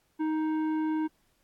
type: tone with tanh clipping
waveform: triangle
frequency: 312.6 Hz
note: D#4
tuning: 8 cents sharp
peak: -28 dBFS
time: 0.19-1.08 s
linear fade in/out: 20 ms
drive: 15 dB
effects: pink hiss -71 dBFS RMS until 1.43 s + AAC 64 kbps